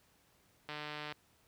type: click train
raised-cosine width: 0.3 ms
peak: -26 dBFS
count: 66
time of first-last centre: 0.69-1.123 s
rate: 150 Hz
effects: pink hiss -69 dBFS RMS until 1.47 s + high-pass 60 Hz 12 dB/octave